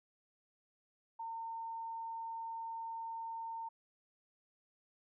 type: tone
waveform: sine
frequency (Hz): 910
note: A#5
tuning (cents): -42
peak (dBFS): -40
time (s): 1.19-3.69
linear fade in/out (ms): 10
effects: none